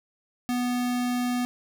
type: tone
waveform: square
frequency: 246.2 Hz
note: B3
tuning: 5 cents flat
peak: -25 dBFS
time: 0.49-1.45 s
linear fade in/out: 0 ms
effects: none